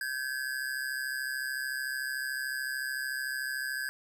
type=ring-modulated tone; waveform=square; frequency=1621 Hz; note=G#6; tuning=42 cents flat; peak=-30 dBFS; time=0.01-3.89 s; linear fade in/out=0 ms; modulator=66.8 Hz; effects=none